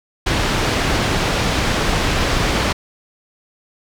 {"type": "low-pass noise", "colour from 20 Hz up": "pink", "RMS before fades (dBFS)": -18, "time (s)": [0.26, 2.73], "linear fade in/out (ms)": 10, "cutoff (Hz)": 5000, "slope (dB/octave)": 12, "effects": []}